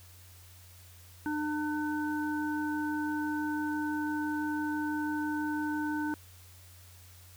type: harmonic tone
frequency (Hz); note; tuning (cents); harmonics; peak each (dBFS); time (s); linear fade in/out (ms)
301; D4; +43; 1 / 3 / 5; -31 / -38 / -38; 1.26-6.14; 0
effects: added 90 Hz sine -53 dBFS peak until 7.36 s + white hiss -57 dBFS RMS until 7.36 s